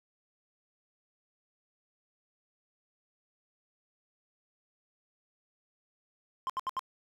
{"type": "tone bursts", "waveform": "triangle", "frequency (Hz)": 1050, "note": "C6", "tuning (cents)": 6, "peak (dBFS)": -28, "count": 4, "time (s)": [6.47, 6.793], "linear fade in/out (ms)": 0, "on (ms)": 26, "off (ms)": 73, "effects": []}